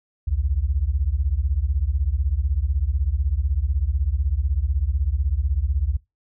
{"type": "beating tone pair", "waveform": "sine", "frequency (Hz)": [61.4, 77.4], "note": ["B1", "D#2"], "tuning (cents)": [-9, -9], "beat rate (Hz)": 16, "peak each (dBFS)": -22, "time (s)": [0.27, 5.97], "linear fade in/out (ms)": 10, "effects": ["noise-tail reverb RT60 0.2 s tail -21 dB re dry"]}